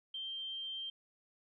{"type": "tone", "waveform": "sine", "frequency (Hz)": 3152, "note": "G7", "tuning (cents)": 9, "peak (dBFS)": -39, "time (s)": [0.14, 0.9], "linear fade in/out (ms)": 5, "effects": []}